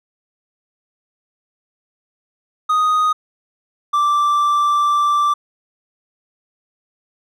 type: tone pair in turn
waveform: triangle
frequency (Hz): 1244.5 / 1172.6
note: D#6 / D6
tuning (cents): 0 / -3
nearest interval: minor second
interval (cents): 103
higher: first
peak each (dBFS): -11 / -11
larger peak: neither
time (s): 2.69-3.13 / 3.93-5.34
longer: second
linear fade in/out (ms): 10
effects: none